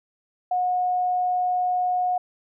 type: tone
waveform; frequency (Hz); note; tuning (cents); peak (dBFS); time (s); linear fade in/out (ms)
sine; 726; F#5; -33; -20; 0.51-2.18; 5
effects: none